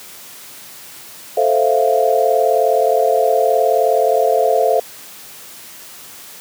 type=chord; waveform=sine; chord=F major seventh; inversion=first; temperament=equal; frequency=440 / 523.3 / 659.3 / 698.5 Hz; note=A4 / C5 / E5 / F5; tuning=0 / 0 / 0 / 0 cents; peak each=-17 dBFS; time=1.37-4.8 s; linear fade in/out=5 ms; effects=white hiss -37 dBFS RMS until 6.4 s + high-pass 100 Hz 12 dB/octave